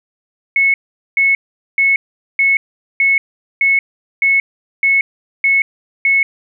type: tone bursts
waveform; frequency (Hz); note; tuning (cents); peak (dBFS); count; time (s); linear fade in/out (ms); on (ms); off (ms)
sine; 2196; C#7; -17; -9; 10; 0.56-6.23; 2; 180; 430
effects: none